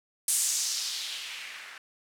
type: noise with low-pass filter sweep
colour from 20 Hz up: violet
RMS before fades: -32 dBFS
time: 0.28-1.78 s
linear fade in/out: 2 ms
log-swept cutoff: 9200 to 1600 Hz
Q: 1.9
effects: none